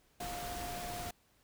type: tone in noise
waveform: sine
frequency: 707 Hz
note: F5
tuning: 21 cents sharp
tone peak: -42 dBFS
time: 0.2-1.11 s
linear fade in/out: 5 ms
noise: pink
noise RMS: -43 dBFS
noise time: 0.2-1.11 s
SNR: -2 dB
effects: pink hiss -70 dBFS RMS until 1.43 s